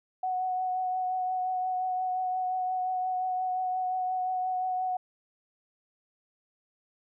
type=tone with vibrato; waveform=sine; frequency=740 Hz; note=F#5; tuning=in tune; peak=-27 dBFS; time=0.23-4.97 s; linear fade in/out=5 ms; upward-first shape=triangle; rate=5.7 Hz; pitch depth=19 cents each way; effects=none